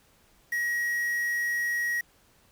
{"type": "tone with quantisation", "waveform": "triangle", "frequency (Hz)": 1900, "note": "A#6", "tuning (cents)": 33, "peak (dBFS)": -24, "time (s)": [0.52, 2.01], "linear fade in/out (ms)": 5, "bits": 7, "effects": ["pink hiss -62 dBFS RMS until 2.51 s"]}